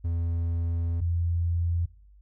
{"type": "tone pair in turn", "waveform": ["triangle", "sine"], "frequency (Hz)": [84.4, 85.33], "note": ["E2", "F2"], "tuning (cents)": [41, -40], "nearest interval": "unison", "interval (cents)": 19, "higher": "second", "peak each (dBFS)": -23, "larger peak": "neither", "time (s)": [[0.04, 1.01], [1.01, 1.86]], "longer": "first", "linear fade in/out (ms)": 10, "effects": ["noise-tail reverb RT60 0.5 s tail -23 dB re dry", "added 50 Hz sine -51 dBFS peak until 2.21 s"]}